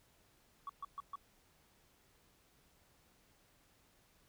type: tone bursts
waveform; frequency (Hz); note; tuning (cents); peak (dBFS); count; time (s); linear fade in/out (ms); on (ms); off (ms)
sine; 1128; C#6; +30; -39; 4; 0.67-1.156; 2; 24; 130
effects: tanh soft clip ceiling -38 dBFS + pink hiss -70 dBFS RMS until 4.28 s